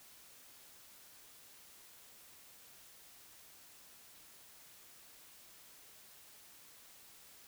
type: silence
effects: white hiss -59 dBFS RMS until 7.47 s